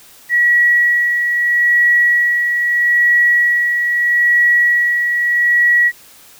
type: tone with tremolo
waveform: sine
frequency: 1924 Hz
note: B6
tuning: 46 cents flat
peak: -8 dBFS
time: 0.29-5.92 s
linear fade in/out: 50 ms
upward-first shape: sine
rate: 0.78 Hz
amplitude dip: 45%
effects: white hiss -43 dBFS RMS until 6.39 s